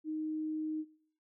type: tone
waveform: sine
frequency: 311.1 Hz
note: D#4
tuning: in tune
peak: -34 dBFS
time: 0.04-0.85 s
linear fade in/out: 50 ms
effects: noise-tail reverb RT60 0.8 s tail -23 dB re dry